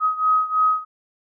sine beating tone pair, 1262 / 1265.1 Hz, D#6 / D#6, +24 / +28 cents, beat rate 3.1 Hz, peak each -18 / -21 dBFS, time 0-0.85 s, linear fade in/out 50 ms, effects none

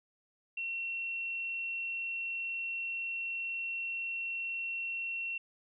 sine tone, 2721 Hz, F7, 46 cents flat, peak -34 dBFS, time 0.57-5.38 s, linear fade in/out 5 ms, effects none

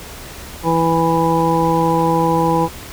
harmonic tone, 164.81 Hz, E3, in tune, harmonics 1 / 2 / 3 / 5 / 6, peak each -19 / -19 / -19 / -19 / -19 dBFS, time 0.63-2.69 s, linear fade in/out 50 ms, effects added 69 Hz sine -39 dBFS peak until 2.92 s + pink hiss -34 dBFS RMS until 2.92 s

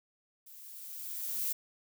violet noise with level ramp, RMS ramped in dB -53 to -32 dBFS, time 0.46-1.53 s, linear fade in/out 10 ms, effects none

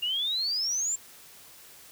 sine exponential sweep, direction up, 2794 to 7459 Hz, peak -26 dBFS, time 0.02-0.96 s, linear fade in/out 10 ms, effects white hiss -51 dBFS RMS until 1.91 s

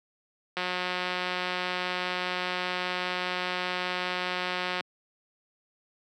click train, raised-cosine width 0.3 ms, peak -14 dBFS, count 768, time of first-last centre 0.57-4.808 s, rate 181 Hz, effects high-pass 200 Hz 12 dB/octave

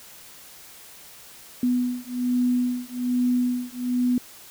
sine beating tone pair, 246.9 / 248.1 Hz, B3 / B3, 0 / +8 cents, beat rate 1.2 Hz, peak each -24 dBFS, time 1.63-4.18 s, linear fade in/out 2 ms, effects white hiss -46 dBFS RMS until 4.5 s

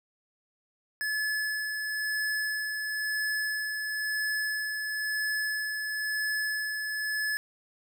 square tone with tremolo, 1717 Hz, A6, 43 cents flat, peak -28 dBFS, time 1.01-7.37 s, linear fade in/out 0 ms, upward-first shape sine, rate 0.99 Hz, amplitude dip 35%, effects none

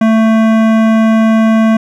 sine tone with hard clipping, 222.1 Hz, A3, 16 cents sharp, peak -8 dBFS, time 0.01-1.77 s, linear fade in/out 5 ms, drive 16 dB, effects none

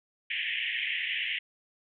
pink band-pass noise, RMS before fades -32 dBFS, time 0.3-1.39 s, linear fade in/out 10 ms, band 1800 to 3200 Hz, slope 96 dB/octave, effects none

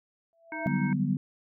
sine tone with exponential growth, 665 Hz, E5, 15 cents sharp, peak -29 dBFS, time 0.33-0.67 s, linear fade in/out 0 ms, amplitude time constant 73 ms
harmonic tone, 312.5 Hz, D#4, 8 cents sharp, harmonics 1 / 3 / 5 / 7, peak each -39 / -39 / -39 / -39 dBFS, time 0.52-0.93 s, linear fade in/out 2 ms
sine chord, G major seventh, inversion second, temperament equal, 146.83 / 185 / 196 / 246.9 Hz, D3 / F#3 / G3 / B3, 0 / 0 / 0 / 0 cents, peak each -30 dBFS, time 0.66-1.17 s, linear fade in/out 2 ms
effects none

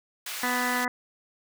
pink high-pass noise, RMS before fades -35 dBFS, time 0.26-0.85 s, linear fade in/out 5 ms, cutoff 1500 Hz, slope 12 dB/octave
harmonic tone, 247.9 Hz, B3, 7 cents sharp, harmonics 1 / 2 / 3 / 4 / 5 / 6 / 7 / 8, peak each -32 / -37 / -34 / -32 / -35 / -36 / -32 / -32 dBFS, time 0.43-0.88 s, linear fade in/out 2 ms
effects none

